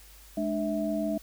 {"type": "tone cluster", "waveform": "sine", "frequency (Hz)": [211.3, 297.4, 651], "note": ["G#3", "D4", "E5"], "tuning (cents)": [30, 22, -22], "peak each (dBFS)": -31, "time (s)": [0.37, 1.18], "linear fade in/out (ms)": 5, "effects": ["added 50 Hz sine -52 dBFS peak until 1.22 s", "white hiss -54 dBFS RMS until 1.22 s"]}